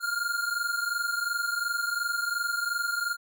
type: tone pair together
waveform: square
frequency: 1399 / 1421.8 Hz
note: F6 / F6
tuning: +3 / +31 cents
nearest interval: unison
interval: 28 cents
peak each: -30 / -32 dBFS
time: 0-3.17 s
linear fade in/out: 50 ms
effects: none